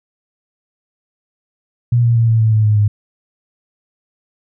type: tone with pitch steps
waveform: sine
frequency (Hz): 120 / 117.6 / 115.24 / 112.94 / 110.68 / 108.46 / 106.29 / 104.16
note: B2 / A#2 / A#2 / A2 / A2 / A2 / G#2 / G#2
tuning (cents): -49 / +16 / -19 / +46 / +11 / -24 / +41 / +6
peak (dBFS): -9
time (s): 1.92-2.88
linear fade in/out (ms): 5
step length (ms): 120
effects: none